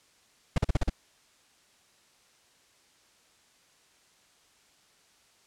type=noise bursts; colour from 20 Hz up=brown; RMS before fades=-23 dBFS; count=6; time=0.56-0.897 s; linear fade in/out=5 ms; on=22 ms; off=41 ms; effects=white hiss -63 dBFS RMS until 5.46 s + low-pass 8000 Hz 12 dB/octave